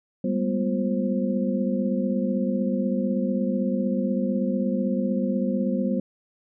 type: tone cluster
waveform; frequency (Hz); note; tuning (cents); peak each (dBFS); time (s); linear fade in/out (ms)
sine; 195.8 / 211.8 / 244.6 / 352.2 / 527; G3 / G#3 / B3 / F4 / C5; -2 / +34 / -16 / +15 / +12; -25 / -32 / -26 / -34 / -30; 0.24-6; 5
effects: none